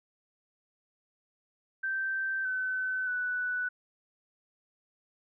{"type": "tone with pitch steps", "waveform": "sine", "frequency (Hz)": [1558, 1518, 1486], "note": ["G6", "F#6", "F#6"], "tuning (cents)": [-11, 44, 7], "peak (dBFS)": -29, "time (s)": [1.83, 3.69], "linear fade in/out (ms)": 10, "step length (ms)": 620, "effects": []}